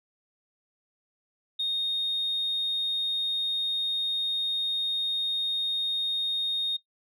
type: tone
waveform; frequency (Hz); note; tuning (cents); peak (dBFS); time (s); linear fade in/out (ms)
sine; 3700; A#7; -14; -24; 1.59-6.77; 10
effects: noise-tail reverb RT60 0.1 s tail -19 dB re dry + tanh soft clip ceiling -22 dBFS